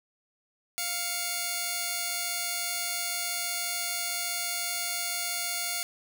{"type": "tone pair together", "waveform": "5% pulse", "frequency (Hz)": [698.5, 2227], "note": ["F5", "C#7"], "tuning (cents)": [0, 7], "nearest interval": "octave + minor sixth", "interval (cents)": 2007, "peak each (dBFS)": [-22, -22], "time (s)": [0.78, 5.83], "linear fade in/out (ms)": 0, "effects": []}